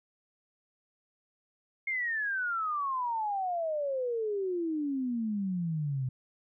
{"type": "exponential sweep", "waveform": "sine", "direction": "down", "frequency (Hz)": [2155, 125.8], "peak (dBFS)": -29, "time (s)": [1.87, 6.09], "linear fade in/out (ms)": 5, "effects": []}